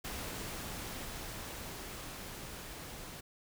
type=noise with level ramp; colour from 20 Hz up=pink; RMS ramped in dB=-41 to -47 dBFS; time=0.04-3.21 s; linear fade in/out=10 ms; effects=none